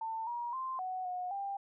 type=tone with pitch steps; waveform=sine; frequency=895 / 953 / 1045 / 743 / 726 / 794 Hz; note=A5 / A#5 / C6 / F#5 / F#5 / G5; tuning=+29 / +38 / -2 / +7 / -33 / +22 cents; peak=-35 dBFS; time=0.01-1.57 s; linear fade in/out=5 ms; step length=260 ms; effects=none